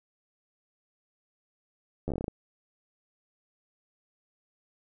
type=slowing click train; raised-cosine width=2 ms; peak=-19 dBFS; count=10; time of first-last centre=2.08-2.281 s; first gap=11 ms; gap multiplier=1.17; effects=none